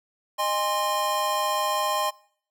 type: tone cluster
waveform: square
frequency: 613 / 815 / 1050 Hz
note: D#5 / G#5 / C6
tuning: -26 / -33 / +6 cents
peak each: -30 / -30 / -26 dBFS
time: 0.38-2.11 s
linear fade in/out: 20 ms
effects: noise-tail reverb RT60 0.6 s tail -23 dB re dry